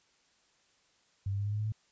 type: tone with pitch steps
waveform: sine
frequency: 98 / 99.71 / 101.46 / 103.23 / 105.03 / 106.87 / 108.74 Hz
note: G2 / G2 / G#2 / G#2 / G#2 / A2 / A2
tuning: 0 / +30 / -40 / -10 / +20 / -50 / -20 cents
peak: -30 dBFS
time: 1.26-1.722 s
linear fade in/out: 5 ms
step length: 66 ms
effects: white hiss -69 dBFS RMS until 1.91 s + resampled to 16000 Hz